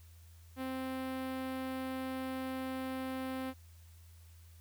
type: tone with notch filter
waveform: sawtooth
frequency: 261.5 Hz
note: C4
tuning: 1 cent flat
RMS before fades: -39 dBFS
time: 0.56-3.54 s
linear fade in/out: 50 ms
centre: 6500 Hz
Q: 0.67
effects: added 83 Hz sine -54 dBFS peak until 4.6 s + white hiss -66 dBFS RMS until 4.6 s